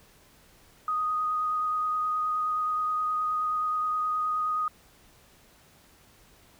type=tone with vibrato; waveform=sine; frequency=1244.5 Hz; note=D#6; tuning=in tune; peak=-25 dBFS; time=0.88-4.68 s; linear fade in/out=2 ms; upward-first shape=sine; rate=9.5 Hz; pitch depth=11 cents each way; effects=pink hiss -58 dBFS RMS until 6.59 s